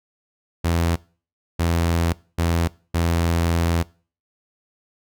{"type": "tone bursts at uneven times", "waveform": "sawtooth", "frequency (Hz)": 84.2, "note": "E2", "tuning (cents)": 37, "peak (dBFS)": -14, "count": 4, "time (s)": [[0.64, 0.96], [1.59, 2.13], [2.38, 2.68], [2.94, 3.83]], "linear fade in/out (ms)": 10, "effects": ["noise-tail reverb RT60 0.4 s tail -22 dB re dry"]}